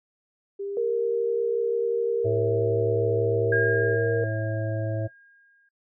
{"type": "tone with vibrato", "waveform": "sine", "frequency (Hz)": 397.4, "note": "G4", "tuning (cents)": 24, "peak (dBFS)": -29, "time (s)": [0.59, 3.96], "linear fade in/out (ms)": 10, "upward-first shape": "triangle", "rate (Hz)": 1.3, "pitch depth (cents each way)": 22}
{"type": "tone", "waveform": "sine", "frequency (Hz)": 466.2, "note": "A#4", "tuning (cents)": 0, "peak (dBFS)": -22, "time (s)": [0.77, 4.24], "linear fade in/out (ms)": 2}
{"type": "harmonic tone", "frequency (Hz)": 109.1, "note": "A2", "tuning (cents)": -14, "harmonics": [1, 3, 5, 6], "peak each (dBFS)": [-27, -35, -33, -33], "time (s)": [2.24, 5.08], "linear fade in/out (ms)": 20}
{"type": "tone with exponential decay", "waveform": "sine", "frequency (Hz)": 1623, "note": "G#6", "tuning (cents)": -40, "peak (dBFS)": -21, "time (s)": [3.52, 5.69], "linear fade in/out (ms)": 5, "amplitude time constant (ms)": 470}
{"effects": ["noise-tail reverb RT60 0.1 s tail -19 dB re dry"]}